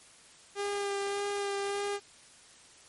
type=tone with vibrato; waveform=sawtooth; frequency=401.9 Hz; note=G4; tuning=43 cents sharp; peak=-27 dBFS; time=0.55-2 s; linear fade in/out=50 ms; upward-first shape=sine; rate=1.7 Hz; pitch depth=15 cents each way; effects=white hiss -56 dBFS RMS until 2.88 s + MP3 48 kbps